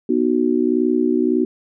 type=chord; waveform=sine; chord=B major; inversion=none; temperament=just; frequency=246.9 / 308.7 / 370.4 Hz; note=B3 / D#4 / F#4; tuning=0 / -14 / +2 cents; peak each=-19 dBFS; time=0.09-1.45 s; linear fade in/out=5 ms; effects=none